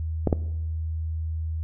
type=clicks; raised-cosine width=2 ms; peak=-7 dBFS; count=2; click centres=0.273 / 0.328 s; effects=noise-tail reverb RT60 1.0 s tail -18 dB re dry + added 80 Hz sine -26 dBFS peak until 1.63 s